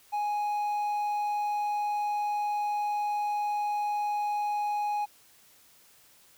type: tone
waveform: triangle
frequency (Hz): 831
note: G#5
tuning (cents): +1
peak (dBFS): -25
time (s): 0.12-5.06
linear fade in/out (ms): 20
effects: white hiss -59 dBFS RMS until 6.37 s